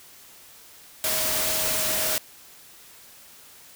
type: tone in noise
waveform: sine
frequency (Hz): 630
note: D#5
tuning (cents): +21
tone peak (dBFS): -34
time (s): 1.04-2.18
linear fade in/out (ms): 0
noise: white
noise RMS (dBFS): -25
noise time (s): 1.04-2.18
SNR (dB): -12
effects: white hiss -49 dBFS RMS until 3.75 s